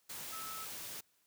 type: tone in noise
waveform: sine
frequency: 1302 Hz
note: E6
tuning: 22 cents flat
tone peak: -45 dBFS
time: 0.32-0.65 s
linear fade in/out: 10 ms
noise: white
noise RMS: -45 dBFS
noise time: 0.09-1.01 s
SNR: -3 dB
effects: white hiss -74 dBFS RMS until 1.26 s + high-pass 60 Hz 12 dB/octave